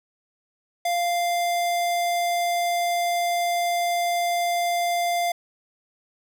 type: tone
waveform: square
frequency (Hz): 696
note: F5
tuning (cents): -6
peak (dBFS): -22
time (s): 0.85-5.32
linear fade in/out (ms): 5
effects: none